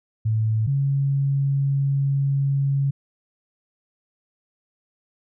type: tone pair in turn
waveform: sine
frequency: 110 / 138.59 Hz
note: A2 / C#3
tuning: 0 / 0 cents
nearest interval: major third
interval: 400 cents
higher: second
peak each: -18 dBFS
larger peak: neither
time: 0.25-0.67 / 0.67-2.91 s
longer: second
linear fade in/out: 10 ms
effects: none